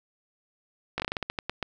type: slowing click train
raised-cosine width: 0.3 ms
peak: -13 dBFS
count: 12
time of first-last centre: 0.98-1.627 s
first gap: 18 ms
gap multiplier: 1.22
effects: none